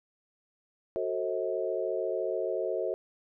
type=chord; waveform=sine; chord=F# diminished seventh; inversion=none; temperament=just; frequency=370 / 444 / 532.8 / 639.4 Hz; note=F#4 / A4 / C5 / Eb5; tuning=0 / +16 / +31 / +47 cents; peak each=-34 dBFS; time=0.96-2.94 s; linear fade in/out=0 ms; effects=none